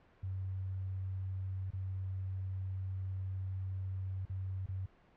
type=tone with dropouts; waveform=sine; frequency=94.6 Hz; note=F#2; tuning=39 cents sharp; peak=-36 dBFS; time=0.23-4.86 s; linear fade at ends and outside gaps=5 ms; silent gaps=1.706-1.733 / 4.254-4.296 / 4.661-4.686 s; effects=pink hiss -65 dBFS RMS until 5.16 s + low-pass 2000 Hz 12 dB/octave